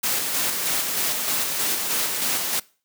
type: noise with tremolo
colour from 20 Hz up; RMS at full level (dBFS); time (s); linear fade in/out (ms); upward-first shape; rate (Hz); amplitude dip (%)
white; -23; 0.03-2.6; 10; square; 3.2; 30
effects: noise-tail reverb RT60 0.4 s tail -23 dB re dry + high-pass 150 Hz 12 dB/octave